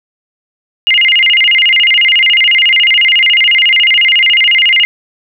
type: tone with vibrato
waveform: sine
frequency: 2444 Hz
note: D#7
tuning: 32 cents flat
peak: -5 dBFS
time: 0.87-4.85 s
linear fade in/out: 0 ms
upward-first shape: square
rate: 14 Hz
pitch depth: 270 cents each way
effects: none